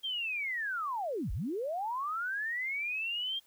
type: linear two-way sweep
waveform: sine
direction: down then up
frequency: 3228 to 33.3 to 3228 Hz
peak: -32 dBFS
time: 0.03-3.4 s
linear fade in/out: 20 ms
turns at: 1.32 s
effects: white hiss -66 dBFS RMS until 3.46 s